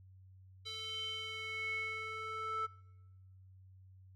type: tone with band-pass filter sweep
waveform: square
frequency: 440 Hz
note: A4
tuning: in tune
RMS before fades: -41 dBFS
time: 0.65-2.67 s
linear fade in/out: 20 ms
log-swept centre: 3700 to 1400 Hz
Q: 6.4
effects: noise-tail reverb RT60 1.0 s tail -23 dB re dry + added 94 Hz sine -56 dBFS peak until 4.15 s